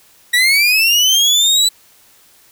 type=linear sweep; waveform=30% pulse; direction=up; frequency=1903 to 3995 Hz; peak=-7 dBFS; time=0.33-1.69 s; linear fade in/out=10 ms; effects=white hiss -49 dBFS RMS until 2.51 s